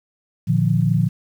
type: chord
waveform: sine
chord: Bb major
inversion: none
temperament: equal with one note detuned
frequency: 116.54 / 150 / 174.61 Hz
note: Bb2 / D3 / F3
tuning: 0 / +37 / 0 cents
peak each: -19 dBFS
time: 0.47-1.09 s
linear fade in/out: 20 ms
effects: 8-bit